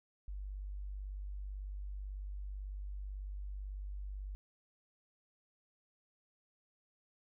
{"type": "tone", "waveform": "sine", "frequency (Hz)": 49.05, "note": "G1", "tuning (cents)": 2, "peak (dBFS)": -40, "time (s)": [0.28, 4.35], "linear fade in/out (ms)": 0, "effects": []}